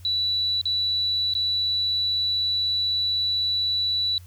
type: tone with dropouts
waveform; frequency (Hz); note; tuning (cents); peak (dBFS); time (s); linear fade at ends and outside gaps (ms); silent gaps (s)
sine; 3948; B7; -1; -21; 0.05-4.18; 1; 0.614-0.655 / 1.337-1.351
effects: added 89 Hz sine -42 dBFS peak until 4.26 s + white hiss -56 dBFS RMS until 4.26 s